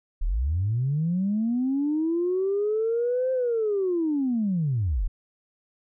sine linear two-way sweep, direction up then down, 30.56 to 523.3 to 30.56 Hz, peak -21 dBFS, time 0.21-5.08 s, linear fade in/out 10 ms, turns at 3.32 s, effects tanh soft clip ceiling -17 dBFS

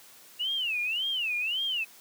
sine tone with vibrato, 2794 Hz, F7, in tune, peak -27 dBFS, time 0.39-1.85 s, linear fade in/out 20 ms, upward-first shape sine, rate 1.8 Hz, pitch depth 250 cents each way, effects white hiss -53 dBFS RMS until 2 s + high-pass 150 Hz 12 dB/octave

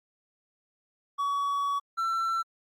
triangle tone pair in turn, 1130 / 1343.8 Hz, C#6 / E6, +33 / +33 cents, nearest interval minor third, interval 300 cents, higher second, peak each -24 dBFS, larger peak neither, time 1.18-1.8 / 1.97-2.43 s, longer first, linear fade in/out 20 ms, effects Opus 48 kbps

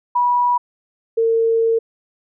sine tone pair in turn, 975 / 454.6 Hz, B5 / A#4, -23 / -43 cents, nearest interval octave + minor second, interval 1320 cents, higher first, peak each -13 / -13 dBFS, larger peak neither, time 0.15-0.58 / 1.17-1.79 s, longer second, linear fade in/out 10 ms, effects none

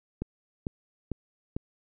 click train, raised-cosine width 3 ms, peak -18 dBFS, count 4, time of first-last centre 0.22-1.565 s, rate 2.23 Hz, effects none

